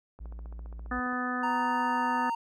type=click train; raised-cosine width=1 ms; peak=-36 dBFS; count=15; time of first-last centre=0.19-1.13 s; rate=14.9 Hz
type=tone; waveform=triangle; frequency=56.6 Hz; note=A1; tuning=50 cents sharp; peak=-36 dBFS; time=0.2-1 s; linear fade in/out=10 ms
type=harmonic tone; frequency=249.6 Hz; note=B3; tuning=19 cents sharp; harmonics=1 / 2 / 3 / 4 / 5 / 6 / 7; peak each=-33 / -42 / -38 / -44 / -34 / -40 / -36 dBFS; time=0.91-2.3 s; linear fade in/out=5 ms
type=tone with pitch glide; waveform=triangle; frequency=932.3 to 924.3 Hz; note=A#5 to A#5; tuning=0 to -15 cents; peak=-26 dBFS; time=1.43-2.35 s; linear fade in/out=5 ms; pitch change=-15 cents; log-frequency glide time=1.84-2.24 s
effects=none